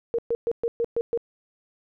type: tone bursts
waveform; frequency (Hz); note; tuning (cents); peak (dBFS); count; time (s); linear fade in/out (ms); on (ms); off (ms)
sine; 467.1; A#4; +3; -21; 7; 0.14-1.175; 0; 45; 120
effects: none